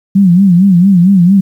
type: tone with vibrato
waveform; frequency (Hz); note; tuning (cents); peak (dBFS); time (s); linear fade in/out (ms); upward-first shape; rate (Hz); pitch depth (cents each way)
sine; 185; F#3; 0; -3; 0.15-1.41; 10; sine; 4.4; 140
effects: 7-bit